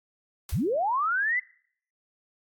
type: noise with exponential decay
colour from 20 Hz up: white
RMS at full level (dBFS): -39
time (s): 0.49-0.73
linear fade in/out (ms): 2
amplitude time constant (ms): 51
type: linear sweep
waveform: sine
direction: up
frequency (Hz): 39.27 to 2055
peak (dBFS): -23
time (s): 0.52-1.4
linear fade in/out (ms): 10
effects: noise-tail reverb RT60 0.6 s tail -23 dB re dry + AAC 64 kbps